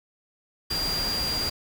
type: tone in noise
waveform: sine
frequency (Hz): 4769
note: D8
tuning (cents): +26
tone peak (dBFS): -26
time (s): 0.7-1.5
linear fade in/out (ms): 10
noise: pink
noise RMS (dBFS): -32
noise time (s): 0.7-1.5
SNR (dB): +3
effects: none